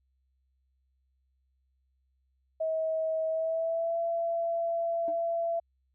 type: tone with pitch glide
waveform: sine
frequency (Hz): 640 to 673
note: D#5 to E5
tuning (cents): +49 to +36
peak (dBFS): -27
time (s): 2.6-5.6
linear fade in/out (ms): 10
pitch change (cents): +87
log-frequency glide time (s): 3.28-3.99
type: tone with exponential decay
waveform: triangle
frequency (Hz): 311.1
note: D#4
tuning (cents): 0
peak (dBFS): -35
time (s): 5.08-5.2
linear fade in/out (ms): 1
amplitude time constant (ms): 24
effects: added 65 Hz sine -70 dBFS peak until 5.94 s